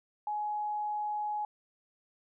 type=tone; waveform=sine; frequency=840 Hz; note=G#5; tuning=19 cents sharp; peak=-31 dBFS; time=0.27-1.45 s; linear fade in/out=2 ms; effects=none